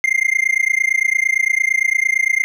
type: tone with amplitude modulation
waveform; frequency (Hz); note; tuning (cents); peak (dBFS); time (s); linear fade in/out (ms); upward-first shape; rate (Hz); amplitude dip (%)
triangle; 2103; C7; +8; -8; 0.04-2.44; 0; sine; 28.8; 100
effects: none